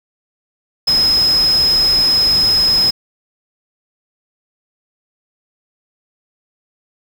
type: tone in noise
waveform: sine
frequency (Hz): 5110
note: D#8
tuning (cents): +45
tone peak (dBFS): -10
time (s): 0.87-2.91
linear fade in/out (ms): 10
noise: pink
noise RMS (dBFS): -26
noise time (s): 0.87-2.91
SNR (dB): +13
effects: none